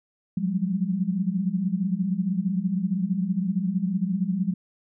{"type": "tone cluster", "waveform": "sine", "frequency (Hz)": [176.2, 187.1, 202.4], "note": ["F3", "F#3", "G#3"], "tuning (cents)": [16, 20, -44], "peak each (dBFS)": -27, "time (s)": [0.37, 4.54], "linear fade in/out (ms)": 5, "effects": []}